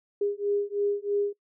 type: beating tone pair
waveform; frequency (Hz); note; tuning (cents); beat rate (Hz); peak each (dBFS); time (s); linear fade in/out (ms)
sine; 405.6 / 408.7; G#4 / G#4; -41 / -28; 3.1; -28; 0.21-1.33; 5
effects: noise-tail reverb RT60 0.1 s tail -22 dB re dry